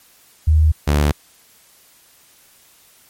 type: tone pair in turn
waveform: sine / sawtooth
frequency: 77.9 / 73.53 Hz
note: D#2 / D2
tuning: +3 / +3 cents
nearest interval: minor second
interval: 100 cents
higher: first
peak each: -9 / -9 dBFS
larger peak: neither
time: 0.47-0.72 / 0.87-1.12 s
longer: neither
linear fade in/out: 10 ms
effects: white hiss -51 dBFS RMS until 3.09 s + MP3 64 kbps